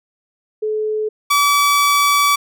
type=tone pair in turn; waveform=sine / sawtooth; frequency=429.9 / 1147.7 Hz; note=A4 / D6; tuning=-40 / -40 cents; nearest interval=octave + perfect fourth; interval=1700 cents; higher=second; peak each=-17 / -8 dBFS; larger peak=second; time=0.62-1.09 / 1.3-2.36 s; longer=second; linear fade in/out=10 ms; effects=none

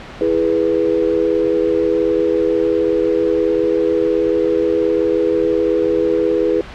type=chord; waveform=sine; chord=E major; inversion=none; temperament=equal; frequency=329.6 / 415.3 / 493.9 Hz; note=E4 / G#4 / B4; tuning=0 / 0 / 0 cents; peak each=-18 / -17 / -17 dBFS; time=0.21-6.61 s; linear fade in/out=2 ms; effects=pink hiss -33 dBFS RMS until 6.74 s + low-pass 3000 Hz 12 dB/octave

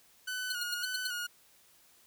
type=tone with vibrato; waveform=sawtooth; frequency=1470 Hz; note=F#6; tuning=12 cents flat; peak=-31 dBFS; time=0.27-1.27 s; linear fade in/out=10 ms; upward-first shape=square; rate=1.8 Hz; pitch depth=39 cents each way
type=tone bursts; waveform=40% pulse; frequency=4282 Hz; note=C8; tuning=39 cents sharp; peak=-31 dBFS; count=6; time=0.5-1.074 s; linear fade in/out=5 ms; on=24 ms; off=86 ms
effects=white hiss -63 dBFS RMS until 2.06 s

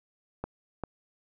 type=clicks; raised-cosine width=1 ms; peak=-19 dBFS; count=2; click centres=0.44 / 0.837 s; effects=none

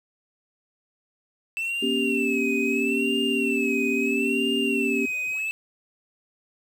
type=tone with vibrato; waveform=triangle; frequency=2651 Hz; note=E7; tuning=9 cents sharp; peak=-24 dBFS; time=1.57-5.51 s; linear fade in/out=0 ms; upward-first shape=sine; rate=0.76 Hz; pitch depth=100 cents each way
type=chord; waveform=sine; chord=G diminished; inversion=first; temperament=equal with one note detuned; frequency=239.1 / 277.2 / 392 Hz; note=Bb3 / Db4 / G4; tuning=+44 / 0 / 0 cents; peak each=-27 dBFS; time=1.82-5.06 s; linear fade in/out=10 ms
effects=8-bit

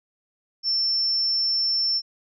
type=tone; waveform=sine; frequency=5380 Hz; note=E8; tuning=34 cents sharp; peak=-20 dBFS; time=0.63-2.02 s; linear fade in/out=50 ms; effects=none

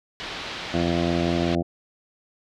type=low-pass noise; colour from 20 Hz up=white; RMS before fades=-34 dBFS; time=0.2-1.55 s; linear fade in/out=0 ms; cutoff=4100 Hz; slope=24 dB/octave
type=harmonic tone; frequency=85.4 Hz; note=F2; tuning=38 cents flat; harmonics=1 / 2 / 3 / 4 / 5 / 6 / 7 / 8 / 9; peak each=-31 / -26 / -27 / -26 / -37 / -35 / -32 / -31 / -40 dBFS; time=0.73-1.63 s; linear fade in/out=20 ms
effects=none

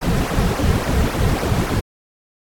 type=noise with flanger; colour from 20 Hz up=brown; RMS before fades=-18 dBFS; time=0.01-1.81 s; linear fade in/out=20 ms; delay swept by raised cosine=0.25 to 3.55 ms; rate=3.6 Hz; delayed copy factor=-0.8; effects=AAC 64 kbps

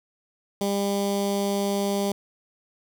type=tone with notch filter; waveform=15% pulse; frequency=200 Hz; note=G3; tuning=35 cents sharp; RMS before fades=-25 dBFS; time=0.61-2.12 s; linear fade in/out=2 ms; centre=1700 Hz; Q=0.86; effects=none

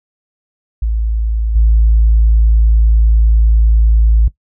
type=tone with level steps; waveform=sine; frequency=55 Hz; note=A1; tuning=in tune; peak=-12 / -5 dBFS; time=0.82-4.28 s; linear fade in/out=5 ms; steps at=1.55 s; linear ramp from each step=10 ms; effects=noise-tail reverb RT60 0.1 s tail -17 dB re dry + tanh soft clip ceiling -2 dBFS

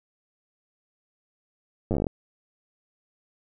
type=slowing click train; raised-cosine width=2 ms; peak=-13 dBFS; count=11; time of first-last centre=1.91-2.068 s; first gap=9 ms; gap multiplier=1.12; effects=none

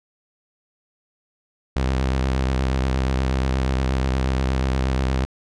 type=tone with vibrato; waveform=sawtooth; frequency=65.41 Hz; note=C2; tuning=in tune; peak=-15 dBFS; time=1.76-5.25 s; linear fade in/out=0 ms; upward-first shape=triangle; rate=8.4 Hz; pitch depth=57 cents each way; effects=low-pass 6000 Hz 12 dB/octave

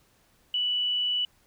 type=tone; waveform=sine; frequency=2960 Hz; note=F#7; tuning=in tune; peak=-24 dBFS; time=0.54-1.25 s; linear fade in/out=2 ms; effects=pink hiss -64 dBFS RMS until 1.46 s

